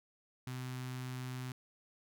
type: tone with notch filter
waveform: sawtooth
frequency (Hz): 127.5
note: C3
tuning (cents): -44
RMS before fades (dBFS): -42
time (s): 0.47-1.52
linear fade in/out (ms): 2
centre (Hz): 530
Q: 0.82
effects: none